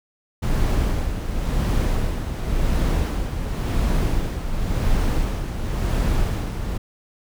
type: noise with tremolo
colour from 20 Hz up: brown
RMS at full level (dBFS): -19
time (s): 0.42-6.78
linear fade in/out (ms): 10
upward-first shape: sine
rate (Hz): 0.93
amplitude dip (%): 55
effects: none